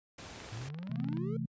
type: noise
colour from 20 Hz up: pink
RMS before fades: -47 dBFS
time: 0.18-0.69 s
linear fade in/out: 5 ms
type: click train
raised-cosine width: 0.3 ms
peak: -32 dBFS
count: 20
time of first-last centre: 0.36-1.172 s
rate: 23.4 Hz
type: exponential sweep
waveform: triangle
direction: up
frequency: 105.3 to 466.2 Hz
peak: -37 dBFS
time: 0.52-1.37 s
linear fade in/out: 5 ms
type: chord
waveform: sine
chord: A minor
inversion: first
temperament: equal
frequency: 130.81 / 164.81 / 220 Hz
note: C3 / E3 / A3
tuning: 0 / 0 / 0 cents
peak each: -37 dBFS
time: 0.89-1.46 s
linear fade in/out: 10 ms
effects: high-pass 60 Hz 12 dB/octave + resampled to 16000 Hz